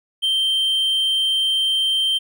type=tone; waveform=triangle; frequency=3136 Hz; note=G7; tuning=in tune; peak=-15 dBFS; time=0.22-2.19 s; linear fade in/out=20 ms; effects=none